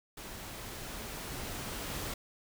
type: noise with level ramp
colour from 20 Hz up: pink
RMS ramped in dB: -45 to -38 dBFS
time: 0.17-2.14 s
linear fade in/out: 5 ms
effects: none